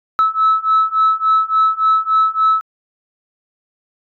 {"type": "beating tone pair", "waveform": "sine", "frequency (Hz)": [1300, 1303.5], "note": ["E6", "E6"], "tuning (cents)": [-24, -20], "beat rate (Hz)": 3.5, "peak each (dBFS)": [-14, -13], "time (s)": [0.19, 2.61], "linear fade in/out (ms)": 0, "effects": ["tanh soft clip ceiling -6 dBFS"]}